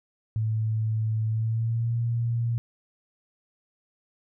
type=tone with pitch glide; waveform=sine; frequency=110 to 117.22 Hz; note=A2 to A#2; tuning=0 to +10 cents; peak=-23 dBFS; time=0.36-2.58 s; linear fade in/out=0 ms; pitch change=+110 cents; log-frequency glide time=1.28-1.95 s; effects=none